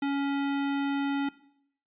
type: tone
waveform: square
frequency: 279.7 Hz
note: C#4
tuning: 16 cents sharp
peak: -27 dBFS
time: 0.02-1.29 s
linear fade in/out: 5 ms
effects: noise-tail reverb RT60 0.7 s tail -18 dB re dry + resampled to 8000 Hz